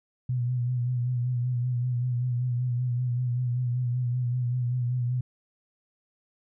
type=tone with vibrato; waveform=sine; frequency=123.47 Hz; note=B2; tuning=in tune; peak=-24 dBFS; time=0.29-5.21 s; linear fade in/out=5 ms; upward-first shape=sine; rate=5.2 Hz; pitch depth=45 cents each way; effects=none